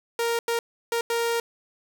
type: tone bursts at uneven times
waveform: sawtooth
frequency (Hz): 466.2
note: A#4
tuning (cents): 0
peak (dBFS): -19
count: 4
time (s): 0.19-0.39 / 0.48-0.59 / 0.92-1.01 / 1.1-1.4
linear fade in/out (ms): 2
effects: none